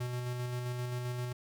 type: tone with tremolo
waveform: square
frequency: 123.47 Hz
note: B2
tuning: in tune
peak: -34 dBFS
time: 0-1.33 s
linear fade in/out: 10 ms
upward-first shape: square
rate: 7.6 Hz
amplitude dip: 25%
effects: none